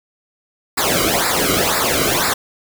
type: noise with flanger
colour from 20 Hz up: pink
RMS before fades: -17 dBFS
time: 0.77-2.34 s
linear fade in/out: 10 ms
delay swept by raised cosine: 0.32 to 1.16 ms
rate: 2 Hz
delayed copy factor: -0.9
effects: none